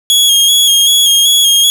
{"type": "tone with vibrato", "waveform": "sawtooth", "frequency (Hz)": 3300, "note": "G#7", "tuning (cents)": -12, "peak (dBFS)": -3, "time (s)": [0.1, 1.7], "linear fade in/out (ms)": 0, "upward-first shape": "square", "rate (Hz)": 2.6, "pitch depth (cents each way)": 29, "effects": []}